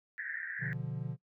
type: band-pass noise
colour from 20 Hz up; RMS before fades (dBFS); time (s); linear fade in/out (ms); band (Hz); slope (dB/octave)
white; -40; 0.18-0.73; 0; 1600 to 1900; 96
type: chord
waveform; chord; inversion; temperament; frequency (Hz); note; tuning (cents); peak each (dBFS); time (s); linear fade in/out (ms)
triangle; B diminished; none; equal; 123.47 / 146.83 / 174.61; B2 / D3 / F3; 0 / 0 / 0; -37 / -36 / -40; 0.59-1.17; 50
effects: noise-tail reverb RT60 0.1 s tail -21 dB re dry